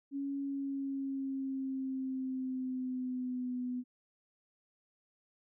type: tone with pitch glide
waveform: sine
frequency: 278.2 to 249.3 Hz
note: C#4 to B3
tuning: +6 to +16 cents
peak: -34 dBFS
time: 0.11-3.84 s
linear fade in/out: 50 ms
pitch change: -190 cents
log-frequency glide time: 0.4-3.58 s
effects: none